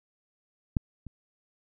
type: clicks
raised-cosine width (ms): 5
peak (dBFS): -12 / -29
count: 2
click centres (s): 0.768 / 1.067
effects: none